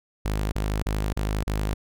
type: tone bursts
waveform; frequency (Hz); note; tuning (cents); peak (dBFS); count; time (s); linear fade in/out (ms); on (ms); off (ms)
sawtooth; 51.91; G#1; 0; -20; 5; 0.25-1.74; 5; 270; 35
effects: none